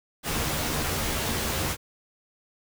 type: noise with comb filter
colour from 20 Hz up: pink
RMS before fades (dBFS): -28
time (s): 0.23-1.77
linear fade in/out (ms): 50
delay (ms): 13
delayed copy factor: +0.55
effects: none